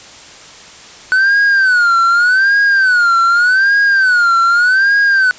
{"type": "tone with vibrato", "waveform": "triangle", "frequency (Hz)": 1492, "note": "F#6", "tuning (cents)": 14, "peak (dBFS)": -6, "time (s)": [1.12, 5.31], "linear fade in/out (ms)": 0, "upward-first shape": "sine", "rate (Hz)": 0.84, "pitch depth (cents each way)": 160, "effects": ["white hiss -36 dBFS RMS until 5.38 s", "resampled to 16000 Hz"]}